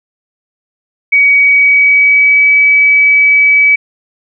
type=tone with pitch glide; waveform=sine; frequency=2260 to 2286 Hz; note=C#7 to D7; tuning=+33 to -47 cents; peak=-4 dBFS; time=1.12-3.76 s; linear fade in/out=10 ms; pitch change=+20 cents; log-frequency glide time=1.37-2.49 s; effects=none